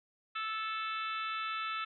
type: harmonic tone with a mistuned harmonic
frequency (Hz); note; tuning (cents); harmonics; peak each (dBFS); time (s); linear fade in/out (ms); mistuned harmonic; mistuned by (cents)
439.4; A4; -2; 3 / 4 / 5 / 6 / 7 / 8 / 9; -36 / -45 / -47 / -42 / -50 / -46 / -51; 0.35-1.85; 10; 4; -15
effects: none